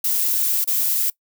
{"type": "noise with dropouts", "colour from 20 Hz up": "violet", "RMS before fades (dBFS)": -20, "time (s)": [0.04, 1.1], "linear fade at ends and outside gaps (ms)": 5, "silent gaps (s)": [0.643, 0.674], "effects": ["noise-tail reverb RT60 0.1 s tail -22 dB re dry"]}